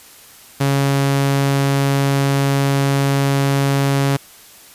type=tone; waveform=sawtooth; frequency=138.59 Hz; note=C#3; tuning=in tune; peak=-10 dBFS; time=0.6-4.17 s; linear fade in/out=10 ms; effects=white hiss -43 dBFS RMS until 4.74 s + resampled to 32000 Hz